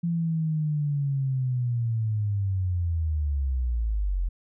sine linear sweep, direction down, 171.5 to 42.12 Hz, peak -23 dBFS, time 0.03-4.29 s, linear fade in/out 10 ms, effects none

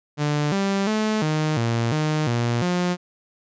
sawtooth tone with pitch steps, 148 / 196.6 / 216 / 154.5 / 116.2 / 153.8 / 118.8 / 178.2 Hz, D3 / G3 / A3 / D#3 / A#2 / D#3 / A#2 / F3, +14 / +5 / -32 / -12 / -5 / -20 / +33 / +35 cents, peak -16 dBFS, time 0.17-2.97 s, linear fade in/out 50 ms, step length 350 ms, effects resampled to 16000 Hz

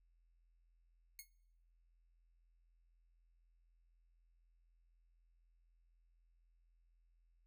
5% pulse tone with exponential decay, 2175 Hz, C#7, 33 cents flat, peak -36 dBFS, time 1.19-1.29 s, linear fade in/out 1 ms, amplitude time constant 21 ms, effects noise-tail reverb RT60 0.8 s tail -23 dB re dry + added 42 Hz sine -70 dBFS peak until 7.46 s

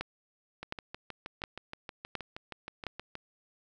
two click trains, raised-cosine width 0.3 ms, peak -18 / -24 dBFS, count 5 / 17, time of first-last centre 0.01-2.867 / 0.63-3.154 s, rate 1.4 / 6.34 Hz, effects none

